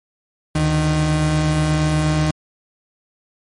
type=tone pair together; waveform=35% pulse; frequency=72.8 / 153.96 Hz; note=D2 / D#3; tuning=-15 / -18 cents; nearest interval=octave + minor second; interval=1297 cents; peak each=-22 / -14 dBFS; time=0.55-2.31 s; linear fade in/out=5 ms; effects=MP3 48 kbps